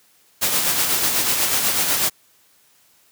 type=noise with tremolo; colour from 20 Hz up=white; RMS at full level=-18 dBFS; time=0.41-2.1 s; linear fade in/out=20 ms; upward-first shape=sine; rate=8.1 Hz; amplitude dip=40%; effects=white hiss -57 dBFS RMS until 3.11 s + high-pass 80 Hz 12 dB/octave